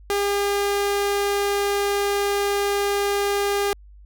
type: tone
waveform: sawtooth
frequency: 403.6 Hz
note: G#4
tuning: 49 cents flat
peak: -16 dBFS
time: 0.1-3.73 s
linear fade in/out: 0 ms
effects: added 50 Hz sine -43 dBFS peak until 4.05 s